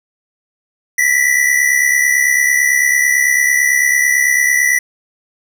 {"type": "tone pair together", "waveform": "square", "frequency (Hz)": [1935, 2004], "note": ["B6", "B6"], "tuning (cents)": [-36, 25], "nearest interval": "minor second", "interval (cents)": 61, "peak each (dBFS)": -14, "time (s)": [0.98, 4.79], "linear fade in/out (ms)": 5, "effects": []}